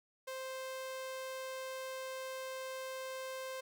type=tone; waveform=sawtooth; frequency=523.3 Hz; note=C5; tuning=in tune; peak=-37 dBFS; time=0.27-3.61 s; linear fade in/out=10 ms; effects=none